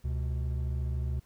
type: tone pair together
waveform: triangle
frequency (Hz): 71 / 124.91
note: C#2 / B2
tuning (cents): +42 / +20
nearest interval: minor seventh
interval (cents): 978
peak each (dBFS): -28 / -33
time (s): 0.04-1.2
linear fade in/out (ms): 10
effects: pink hiss -66 dBFS RMS until 1.25 s